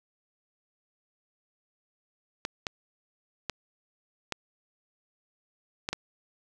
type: clicks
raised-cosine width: 0.2 ms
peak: -13 dBFS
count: 6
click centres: 2.451 / 2.668 / 3.497 / 4.323 / 5.889 / 5.93 s
effects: none